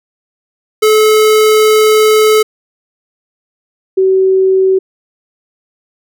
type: tone pair in turn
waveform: square / sine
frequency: 431.4 / 379.8 Hz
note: A4 / F#4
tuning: -34 / +45 cents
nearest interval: major second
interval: 221 cents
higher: first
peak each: -6 dBFS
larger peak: neither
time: 0.82-2.43 / 3.97-4.79 s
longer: first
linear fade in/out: 10 ms
effects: none